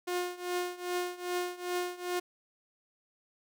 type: tone with tremolo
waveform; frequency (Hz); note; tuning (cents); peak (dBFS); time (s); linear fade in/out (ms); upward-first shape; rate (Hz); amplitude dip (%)
sawtooth; 357.1; F4; +39; -25; 0.07-2.2; 10; triangle; 2.5; 90
effects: none